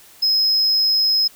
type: tone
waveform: triangle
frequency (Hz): 5120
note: D#8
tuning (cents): +49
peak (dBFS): -13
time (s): 0.22-1.28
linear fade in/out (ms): 10
effects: white hiss -47 dBFS RMS until 1.35 s